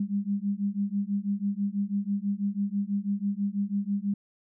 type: beating tone pair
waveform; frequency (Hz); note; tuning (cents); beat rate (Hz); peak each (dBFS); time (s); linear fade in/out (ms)
sine; 198.1 / 204.2; G3 / G#3; +18 / -29; 6.1; -29; 0-4.14; 5
effects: none